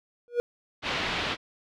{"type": "tone with exponential growth", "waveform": "triangle", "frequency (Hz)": 480, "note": "B4", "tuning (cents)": -49, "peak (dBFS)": -16, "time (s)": [0.28, 0.4], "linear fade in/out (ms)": 0, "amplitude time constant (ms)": 26}
{"type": "low-pass noise", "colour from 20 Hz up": "white", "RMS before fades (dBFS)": -30, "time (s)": [0.82, 1.37], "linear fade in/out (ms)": 50, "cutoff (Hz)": 3600, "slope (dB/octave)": 24}
{"effects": []}